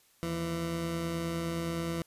20% pulse tone pair together, 78.9 / 167.35 Hz, D#2 / E3, +25 / +26 cents, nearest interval octave + minor second, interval 1301 cents, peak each -38 / -27 dBFS, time 0.23-2.02 s, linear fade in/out 0 ms, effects white hiss -65 dBFS RMS until 2.06 s + resampled to 32000 Hz

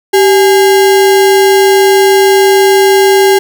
sine tone with sample-and-hold, 388.2 Hz, G4, 17 cents flat, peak -3 dBFS, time 0.13-3.39 s, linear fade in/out 10 ms, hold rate 1225 Hz, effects none

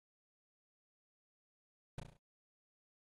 brown noise with echo, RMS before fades -36 dBFS, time 1.98-2 s, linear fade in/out 5 ms, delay 34 ms, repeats 5, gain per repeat -5 dB, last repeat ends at 2.17 s, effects AAC 32 kbps

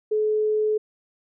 sine tone, 428.4 Hz, A4, 46 cents flat, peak -19 dBFS, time 0.11-0.78 s, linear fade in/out 10 ms, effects none

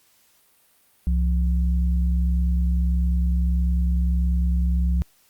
sine tone pair together, 65.4 / 174.61 Hz, C2 / F3, 0 / 0 cents, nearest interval octave + perfect fourth, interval 1700 cents, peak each -18 / -27 dBFS, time 1.07-5.02 s, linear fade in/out 0 ms, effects white hiss -60 dBFS RMS until 5.29 s + Opus 48 kbps

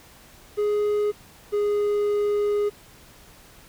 triangle tone pair in turn, 416.6 / 413.2 Hz, G#4 / G#4, +5 / -9 cents, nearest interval unison, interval 14 cents, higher first, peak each -18 dBFS, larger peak neither, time 0.57-1.12 / 1.52-2.7 s, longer second, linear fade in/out 20 ms, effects pink hiss -50 dBFS RMS until 3.68 s

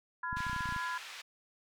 sine chord, F diminished, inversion second, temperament just, 1005.8 / 1396.9 / 1676.3 Hz, Cb6 / F6 / Ab6, +31 / 0 / +16 cents, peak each -37 / -41 / -39 dBFS, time 0.23-0.98 s, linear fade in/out 5 ms
clicks, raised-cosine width 5 ms, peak -30 dBFS, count 12, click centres 0.329 / 0.37 / 0.405 / 0.467 / 0.497 / 0.531 / 0.563 / 0.607 / 0.657 / 0.69 / 0.724 / 0.763 s
white band-pass noise, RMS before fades -47 dBFS, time 0.36-1.22 s, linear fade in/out 10 ms, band 1200 to 3400 Hz, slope 12 dB/octave
effects none

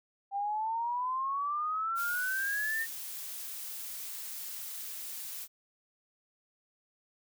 sine exponential sweep, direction up, 787 to 1841 Hz, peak -30 dBFS, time 0.31-2.87 s, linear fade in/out 50 ms
blue noise, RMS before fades -41 dBFS, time 1.95-5.48 s, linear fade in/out 50 ms
effects none

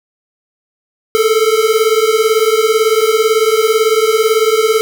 square beating tone pair, 431.2 / 449.2 Hz, A4 / A4, -35 / +36 cents, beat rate 18 Hz, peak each -13 dBFS, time 1.15-4.81 s, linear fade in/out 0 ms, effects none

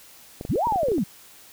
clicks, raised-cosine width 2 ms, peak -19 dBFS, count 10, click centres 0.411 / 0.451 / 0.557 / 0.671 / 0.723 / 0.759 / 0.832 / 0.885 / 0.918 / 0.982 s
sine linear two-way sweep, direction up then down, 48.82 to 981 to 155 Hz, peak -20 dBFS, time 0.49-1.04 s, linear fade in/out 10 ms, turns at 0.66 s
effects white hiss -49 dBFS RMS until 1.52 s

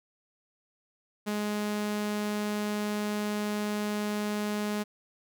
sawtooth tone, 208.9 Hz, G#3, 10 cents sharp, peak -25 dBFS, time 1.26-4.84 s, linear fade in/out 20 ms, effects none

